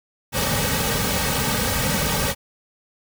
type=noise with comb filter; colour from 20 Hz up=pink; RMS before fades=-22 dBFS; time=0.32-2.35 s; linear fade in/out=50 ms; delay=2.9 ms; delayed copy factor=-0.9; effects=none